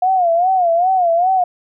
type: tone with vibrato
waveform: sine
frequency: 713 Hz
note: F5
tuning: 36 cents sharp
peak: -11 dBFS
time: 0.02-1.44 s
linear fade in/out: 5 ms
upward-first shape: sine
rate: 2.5 Hz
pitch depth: 120 cents each way
effects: none